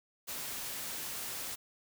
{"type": "noise", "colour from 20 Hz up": "white", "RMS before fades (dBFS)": -40, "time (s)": [0.27, 1.56], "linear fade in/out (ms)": 20, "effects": []}